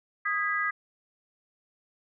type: chord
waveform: sine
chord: G# minor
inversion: second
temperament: equal with one note detuned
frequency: 1244.5 / 1643.1 / 1975.5 Hz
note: D#6 / G#6 / B6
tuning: 0 / -19 / 0 cents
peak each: -30 dBFS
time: 0.25-0.71 s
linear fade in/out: 10 ms
effects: none